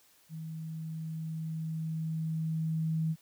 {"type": "tone with level ramp", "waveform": "sine", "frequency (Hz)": 160, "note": "D#3", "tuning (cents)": 49, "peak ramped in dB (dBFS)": [-38, -27], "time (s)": [0.29, 3.16], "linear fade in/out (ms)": 50, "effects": ["white hiss -64 dBFS RMS until 3.21 s"]}